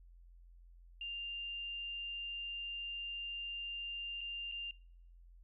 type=tone with dropouts; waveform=sine; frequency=2794 Hz; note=F7; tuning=in tune; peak=-40 dBFS; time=1.01-4.71 s; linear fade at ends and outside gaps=2 ms; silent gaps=4.209-4.213 / 4.515-4.521 s; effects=noise-tail reverb RT60 0.7 s tail -25 dB re dry + added 43 Hz sine -56 dBFS peak until 5.43 s